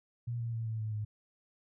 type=tone with pitch steps; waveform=sine; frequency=119 / 116.35 / 113.76 / 111.22 / 108.75 / 106.32 Hz; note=A#2 / A#2 / A#2 / A2 / A2 / G#2; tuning=+36 / -3 / -42 / +19 / -20 / +41 cents; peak=-33 dBFS; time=0.27-1.05 s; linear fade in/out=10 ms; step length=130 ms; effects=none